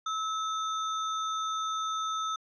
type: tone with sample-and-hold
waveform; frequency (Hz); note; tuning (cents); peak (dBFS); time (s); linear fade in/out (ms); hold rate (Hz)
sine; 1300; E6; -24; -29; 0.06-2.36; 5; 4900
effects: resampled to 16000 Hz